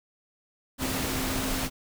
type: tone in noise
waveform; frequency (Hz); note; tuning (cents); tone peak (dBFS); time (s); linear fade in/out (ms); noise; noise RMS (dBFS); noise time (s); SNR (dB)
sine; 261.6; C4; 0; -33; 0.78-1.7; 50; pink; -30; 0.78-1.7; -6
effects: none